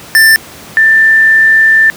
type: tone pair in turn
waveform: square / sine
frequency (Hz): 1778 / 1778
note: A6 / A6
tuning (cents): +18 / +18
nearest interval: unison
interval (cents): 0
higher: neither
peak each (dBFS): -3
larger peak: neither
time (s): 0.15-0.36 / 0.77-1.9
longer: second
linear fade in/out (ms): 0
effects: pink hiss -31 dBFS RMS until 1.96 s + high-pass 100 Hz 12 dB/octave